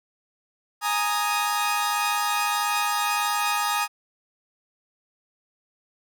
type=chord; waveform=sawtooth; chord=Ab suspended second; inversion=none; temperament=equal; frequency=830.6 / 932.3 / 1244.5 Hz; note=Ab5 / Bb5 / Eb6; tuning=0 / 0 / 0 cents; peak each=-23 / -25 / -22 dBFS; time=0.81-3.88 s; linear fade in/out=50 ms; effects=none

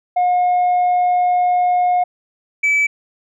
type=tone pair in turn; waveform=sine; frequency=719 / 2301 Hz; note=F#5 / D7; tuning=-50 / -36 cents; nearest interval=octave + minor sixth; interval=2014 cents; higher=second; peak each=-10 dBFS; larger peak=neither; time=0.16-2.04 / 2.63-2.87 s; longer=first; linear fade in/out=10 ms; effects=tanh soft clip ceiling -11 dBFS

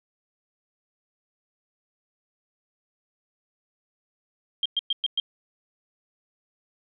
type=tone bursts; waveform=sine; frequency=3200 Hz; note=G7; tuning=35 cents sharp; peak=-21 dBFS; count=5; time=4.63-5.2 s; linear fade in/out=2 ms; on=26 ms; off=110 ms; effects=none

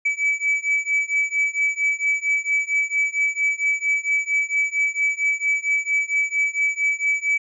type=beating tone pair; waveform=triangle; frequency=2292 / 2296.4 Hz; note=D7 / D7; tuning=-43 / -39 cents; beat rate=4.4 Hz; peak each=-21 / -20 dBFS; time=0.05-7.38 s; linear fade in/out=10 ms; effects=resampled to 22050 Hz

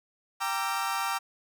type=chord; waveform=35% pulse; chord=E half-diminished seventh; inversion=first; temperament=equal with one note detuned; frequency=784 / 932.3 / 1174.7 / 1350.9 Hz; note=G5 / Bb5 / D6 / E6; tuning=0 / 0 / 0 / +42 cents; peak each=-32 dBFS; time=0.4-1.19 s; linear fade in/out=20 ms; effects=none

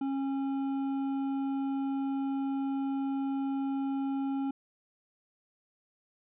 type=tone with hard clipping; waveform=triangle; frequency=272.7 Hz; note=C#4; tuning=28 cents flat; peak=-31 dBFS; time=0.01-4.51 s; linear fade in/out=5 ms; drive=11 dB; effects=resampled to 8000 Hz

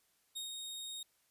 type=tone with ADSR envelope; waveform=sawtooth; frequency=3729 Hz; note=A#7; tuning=in tune; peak=-36 dBFS; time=0.35-1.03 s; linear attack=18 ms; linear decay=120 ms; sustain=-3 dB; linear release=4 ms; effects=white hiss -74 dBFS RMS until 1.3 s + resampled to 32000 Hz

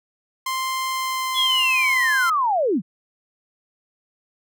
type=tone with pitch glide; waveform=sawtooth; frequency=1046.5 to 1038.1 Hz; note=C6 to C6; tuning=0 to -14 cents; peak=-19 dBFS; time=0.46-2.3 s; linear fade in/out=5 ms; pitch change=-14 cents; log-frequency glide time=0.91-1.33 s
type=linear sweep; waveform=sine; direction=down; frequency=3432 to 146.83 Hz; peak=-17 dBFS; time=1.34-2.82 s; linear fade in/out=50 ms
effects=none

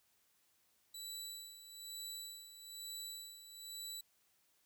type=tone with tremolo; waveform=20% pulse; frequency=3951 Hz; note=B7; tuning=in tune; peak=-38 dBFS; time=0.94-4.01 s; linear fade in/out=5 ms; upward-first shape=sine; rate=1.1 Hz; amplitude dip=70%; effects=white hiss -75 dBFS RMS until 4.65 s

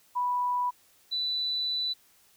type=tone pair in turn; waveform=sine; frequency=985 / 3978 Hz; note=B5 / B7; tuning=-5 / +12 cents; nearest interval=2 octaves; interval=2417 cents; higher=second; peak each=-25 / -27 dBFS; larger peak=first; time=0.15-0.71 / 1.11-1.94 s; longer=second; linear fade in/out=20 ms; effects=white hiss -62 dBFS RMS until 2.36 s

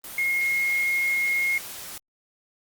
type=tone in noise; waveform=sine; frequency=2151 Hz; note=C7; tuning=47 cents sharp; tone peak=-21 dBFS; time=0.18-1.58 s; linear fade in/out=2 ms; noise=white; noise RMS=-38 dBFS; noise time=0.04-1.98 s; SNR=+14 dB; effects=Opus 32 kbps

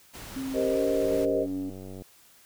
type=noise; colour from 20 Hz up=pink; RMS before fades=-42 dBFS; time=0.13-1.26 s; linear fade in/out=20 ms
type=tone with pitch glide; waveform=sine; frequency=266.4 to 281.6 Hz; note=C4 to C#4; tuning=+31 to +27 cents; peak=-30 dBFS; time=0.36-1.7 s; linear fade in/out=5 ms; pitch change=+96 cents; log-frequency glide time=0.68-0.8 s
type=chord; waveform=sine; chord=C minor seventh; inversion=second; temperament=equal; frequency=392 / 466.2 / 523.3 / 622.3 Hz; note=G4 / Bb4 / C5 / Eb5; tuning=0 / 0 / 0 / 0 cents; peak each=-29 dBFS; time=0.53-1.47 s; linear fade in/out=50 ms
type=click train; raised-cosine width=2 ms; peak=-29 dBFS; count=95; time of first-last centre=1.03-2.021 s; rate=94.9 Hz
effects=white hiss -57 dBFS RMS until 2.45 s

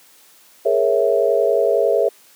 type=chord; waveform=sine; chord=A# half-diminished seventh; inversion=third; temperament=equal with one note detuned; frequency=415.3 / 466.2 / 550.2 / 659.3 Hz; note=G#4 / A#4 / C#5 / E5; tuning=0 / 0 / -13 / 0 cents; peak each=-19 dBFS; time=0.65-2.09 s; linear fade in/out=10 ms; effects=white hiss -50 dBFS RMS until 2.35 s + high-pass 200 Hz 12 dB/octave

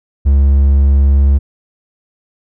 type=tone; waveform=triangle; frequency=69.3 Hz; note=C#2; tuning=in tune; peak=-4 dBFS; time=0.25-1.39 s; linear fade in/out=20 ms; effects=none

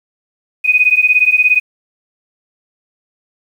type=beating tone pair; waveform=sine; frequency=2486 / 2503 Hz; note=D#7 / D#7; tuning=-2 / +10 cents; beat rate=17 Hz; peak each=-11 dBFS; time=0.64-1.6 s; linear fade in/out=20 ms; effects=7-bit

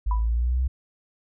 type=linear sweep; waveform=sine; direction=up; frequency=51.91 to 65.41 Hz; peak=-20 dBFS; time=0.06-0.68 s; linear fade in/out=10 ms
type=tone with exponential decay; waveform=sine; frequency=989 Hz; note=B5; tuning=2 cents sharp; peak=-25 dBFS; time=0.11-0.29 s; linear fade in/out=2 ms; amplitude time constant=38 ms
effects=none

